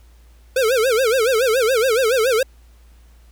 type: tone with vibrato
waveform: square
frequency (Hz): 481.7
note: B4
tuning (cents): -43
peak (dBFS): -15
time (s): 0.56-2.43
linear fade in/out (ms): 5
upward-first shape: sine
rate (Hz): 7.1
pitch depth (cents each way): 200
effects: added 58 Hz sine -45 dBFS peak until 3.31 s + pink hiss -58 dBFS RMS until 3.31 s